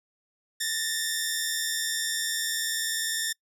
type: tone pair together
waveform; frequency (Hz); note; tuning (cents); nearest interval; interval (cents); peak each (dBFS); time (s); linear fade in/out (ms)
10% pulse; 1760 / 1840.1; A6 / A#6; 0 / -23; minor second; 77; -21; 0.6-3.33; 10
effects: noise-tail reverb RT60 0.1 s tail -26 dB re dry